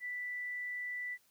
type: tone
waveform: sine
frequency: 1975.5 Hz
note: B6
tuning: in tune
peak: -37 dBFS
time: 0-1.18 s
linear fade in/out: 50 ms
effects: white hiss -70 dBFS RMS until 1.3 s